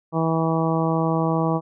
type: harmonic tone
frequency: 162.5 Hz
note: E3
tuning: 24 cents flat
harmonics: 1 / 2 / 3 / 4 / 5 / 6 / 7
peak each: -22 / -25 / -27 / -28 / -29 / -30 / -30 dBFS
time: 0.12-1.61 s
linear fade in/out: 50 ms
effects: none